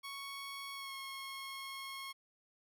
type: tone with pitch glide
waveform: 15% pulse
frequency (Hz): 1108.7 to 1085.9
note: C#6 to C#6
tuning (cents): 0 to -36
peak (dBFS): -37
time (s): 0.03-2.13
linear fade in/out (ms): 20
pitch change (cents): -36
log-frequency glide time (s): 0.74-0.94
effects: none